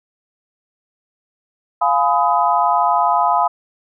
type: chord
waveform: sine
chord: F half-diminished seventh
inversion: none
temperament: just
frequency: 698.5 / 838.1 / 1005.8 / 1257.2 Hz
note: F5 / Ab5 / Cb6 / Eb6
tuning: 0 / +16 / +31 / +18 cents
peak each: -18 / -18 / -17 / -20 dBFS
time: 1.81-3.48 s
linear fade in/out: 10 ms
effects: none